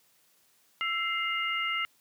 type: tone cluster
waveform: sine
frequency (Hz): 1332 / 2092 / 2836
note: E6 / C7 / F7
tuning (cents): +18 / -1 / +26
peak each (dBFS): -33 / -31 / -33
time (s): 0.81-1.85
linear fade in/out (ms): 0
effects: white hiss -66 dBFS RMS until 2 s + high-pass 100 Hz 12 dB/octave